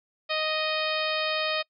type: harmonic tone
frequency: 622.3 Hz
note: D#5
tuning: in tune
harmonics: 1 / 2 / 3 / 4 / 5 / 6 / 7 / 8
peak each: -30 / -33 / -35 / -32 / -35 / -34 / -36 / -39 dBFS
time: 0.29-1.63 s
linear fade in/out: 20 ms
effects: noise-tail reverb RT60 0.1 s tail -25 dB re dry